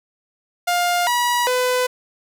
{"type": "tone with pitch steps", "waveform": "sawtooth", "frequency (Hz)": [705, 968, 502], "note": ["F5", "B5", "B4"], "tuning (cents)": [16, -35, 28], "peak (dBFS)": -13, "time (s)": [0.67, 1.87], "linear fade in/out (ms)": 10, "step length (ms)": 400, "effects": []}